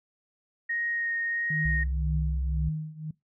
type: tone with vibrato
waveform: sine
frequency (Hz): 1864.7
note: A#6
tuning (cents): 0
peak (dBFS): -27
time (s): 0.69-1.84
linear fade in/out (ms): 10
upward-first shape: sine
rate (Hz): 1.5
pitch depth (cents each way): 9
type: tone with tremolo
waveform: sine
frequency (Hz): 155.56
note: D#3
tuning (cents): 0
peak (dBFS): -26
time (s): 1.5-3.11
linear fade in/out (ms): 5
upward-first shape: triangle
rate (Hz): 1.9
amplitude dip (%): 90
type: tone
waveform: sine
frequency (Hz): 64.9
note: C2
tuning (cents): -13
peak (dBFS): -26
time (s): 1.65-2.69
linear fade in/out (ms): 5
effects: noise-tail reverb RT60 0.2 s tail -22 dB re dry